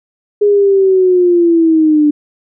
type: linear sweep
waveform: sine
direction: down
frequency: 415.3 to 293.7 Hz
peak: -6 dBFS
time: 0.41-2.11 s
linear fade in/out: 10 ms
effects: none